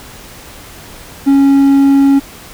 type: tone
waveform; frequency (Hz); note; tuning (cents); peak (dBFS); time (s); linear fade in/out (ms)
triangle; 276.2; C#4; -6; -3; 1.26-2.2; 20
effects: pink hiss -34 dBFS RMS until 2.53 s